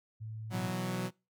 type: tone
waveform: sine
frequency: 109.9 Hz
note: A2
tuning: 2 cents flat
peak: -39 dBFS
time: 0.2-0.71 s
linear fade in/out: 20 ms
type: chord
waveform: sawtooth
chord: B suspended fourth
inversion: none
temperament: equal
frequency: 123.47 / 164.81 / 185 Hz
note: B2 / E3 / F#3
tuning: 0 / 0 / 0 cents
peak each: -34 / -37 / -31 dBFS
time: 0.5-1.11 s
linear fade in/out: 50 ms
effects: noise-tail reverb RT60 0.3 s tail -26 dB re dry